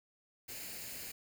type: noise with comb filter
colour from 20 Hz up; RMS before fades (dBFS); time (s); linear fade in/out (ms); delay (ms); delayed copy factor
white; -45; 0.48-1.12; 10; 0.43; +0.55
effects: none